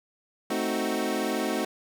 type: chord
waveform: 25% pulse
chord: A diminished seventh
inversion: none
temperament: equal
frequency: 220 / 261.6 / 311.1 / 370 Hz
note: A3 / C4 / Eb4 / Gb4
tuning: 0 / 0 / 0 / 0 cents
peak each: -28 dBFS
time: 0.5-1.65 s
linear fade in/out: 5 ms
effects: none